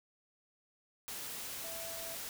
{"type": "tone in noise", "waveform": "sine", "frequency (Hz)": 663, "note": "E5", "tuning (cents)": 10, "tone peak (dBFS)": -47, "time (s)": [1.64, 2.15], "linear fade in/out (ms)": 0, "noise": "white", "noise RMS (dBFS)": -43, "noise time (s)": [1.08, 2.29], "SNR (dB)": -7, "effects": []}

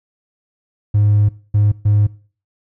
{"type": "tone bursts at uneven times", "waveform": "triangle", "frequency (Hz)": 103.83, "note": "G#2", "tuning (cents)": 0, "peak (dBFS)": -7, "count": 3, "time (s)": [[0.94, 1.29], [1.54, 1.72], [1.85, 2.07]], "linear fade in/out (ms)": 10, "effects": ["noise-tail reverb RT60 0.4 s tail -22 dB re dry", "tanh soft clip ceiling -5 dBFS"]}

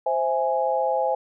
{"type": "chord", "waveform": "sine", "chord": "C augmented", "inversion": "none", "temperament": "equal", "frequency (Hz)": [523.3, 659.3, 830.6], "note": ["C5", "E5", "G#5"], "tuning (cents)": [0, 0, 0], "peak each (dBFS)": [-24, -26, -24], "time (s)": [0.06, 1.15], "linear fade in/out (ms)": 5, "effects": []}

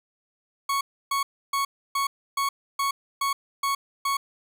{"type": "tone bursts", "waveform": "40% pulse", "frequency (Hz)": 1108.7, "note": "C#6", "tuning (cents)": 0, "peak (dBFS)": -22, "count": 9, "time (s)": [0.69, 4.17], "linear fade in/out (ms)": 5, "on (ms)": 120, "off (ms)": 300, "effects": []}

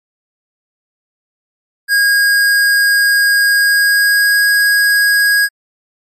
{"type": "tone with pitch glide", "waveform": "square", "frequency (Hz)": [1633, 1647.2], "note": ["G#6", "G#6"], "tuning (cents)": [-30, -15], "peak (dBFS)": -9, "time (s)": [1.88, 5.49], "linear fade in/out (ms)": 50, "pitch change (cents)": 15, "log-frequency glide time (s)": [3.55, 4.47], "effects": ["MP3 64 kbps"]}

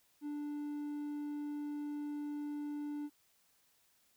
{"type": "tone", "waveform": "triangle", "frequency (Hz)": 293.7, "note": "D4", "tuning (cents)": 0, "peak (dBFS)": -36, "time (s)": [0.21, 3.1], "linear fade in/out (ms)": 50, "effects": ["white hiss -72 dBFS RMS until 4.16 s"]}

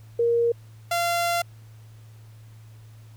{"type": "tone pair in turn", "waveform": ["sine", "sawtooth"], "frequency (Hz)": [469.1, 688.6], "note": ["A#4", "F5"], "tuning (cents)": [11, -25], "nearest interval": "perfect fifth", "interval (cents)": 664, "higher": "second", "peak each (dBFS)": -18, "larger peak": "neither", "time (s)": [[0.19, 0.52], [0.91, 1.42]], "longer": "second", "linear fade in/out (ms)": 5, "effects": ["added 110 Hz sine -44 dBFS peak until 3.16 s", "pink hiss -59 dBFS RMS until 3.16 s"]}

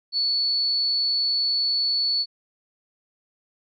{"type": "tone", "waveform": "sine", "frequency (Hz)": 4435, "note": "C#8", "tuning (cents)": 0, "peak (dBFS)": -20, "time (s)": [0.12, 2.26], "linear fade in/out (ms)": 50, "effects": []}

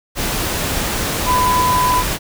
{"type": "tone in noise", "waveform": "sine", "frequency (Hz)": 1000, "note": "B5", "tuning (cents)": 21, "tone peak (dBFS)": -13, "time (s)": [1.25, 2.04], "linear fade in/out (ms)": 50, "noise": "pink", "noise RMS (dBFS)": -20, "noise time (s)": [0.15, 2.19], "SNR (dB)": 4, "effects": []}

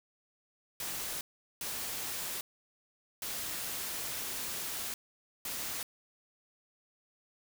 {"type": "noise bursts at uneven times", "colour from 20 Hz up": "white", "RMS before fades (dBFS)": -38, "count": 4, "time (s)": [[0.8, 1.21], [1.61, 2.41], [3.22, 4.94], [5.45, 5.83]], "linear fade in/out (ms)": 2, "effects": []}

